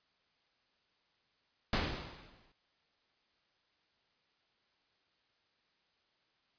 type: noise with exponential decay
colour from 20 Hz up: pink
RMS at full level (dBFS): -30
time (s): 1.73-2.52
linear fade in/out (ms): 2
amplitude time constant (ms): 170
effects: white hiss -75 dBFS RMS until 6.58 s + resampled to 11025 Hz